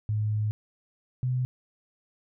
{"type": "tone pair in turn", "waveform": "sine", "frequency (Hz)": [106.6, 126.77], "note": ["G#2", "B2"], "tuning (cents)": [46, 46], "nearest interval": "minor third", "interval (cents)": 300, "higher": "second", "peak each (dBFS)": -24, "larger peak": "neither", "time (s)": [[0.09, 0.51], [1.23, 1.45]], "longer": "first", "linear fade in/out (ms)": 0, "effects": []}